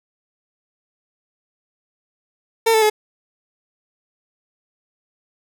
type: tone with pitch steps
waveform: 30% pulse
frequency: 453.2 / 439.8 / 426.8 Hz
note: A#4 / A4 / G#4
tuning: -49 / -1 / +47 cents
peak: -10 dBFS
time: 2.66-2.9 s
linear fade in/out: 10 ms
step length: 80 ms
effects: none